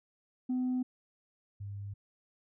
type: tone pair in turn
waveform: sine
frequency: 253.2 / 100.48 Hz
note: B3 / G2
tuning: +43 / +43 cents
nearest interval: octave + major third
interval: 1600 cents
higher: first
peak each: -27 / -38 dBFS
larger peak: first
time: 0.49-0.83 / 1.6-1.94 s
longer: neither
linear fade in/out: 10 ms
effects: tanh soft clip ceiling -27 dBFS